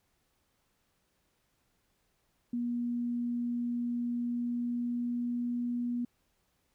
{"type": "tone with pitch glide", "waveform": "sine", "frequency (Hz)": [240, 241.5], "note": ["B3", "B3"], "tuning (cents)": [-49, -39], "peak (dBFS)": -30, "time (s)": [2.53, 6.05], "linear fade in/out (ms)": 5, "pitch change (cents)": 10, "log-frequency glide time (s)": [4.16, 5.61], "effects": ["pink hiss -75 dBFS RMS until 6.74 s"]}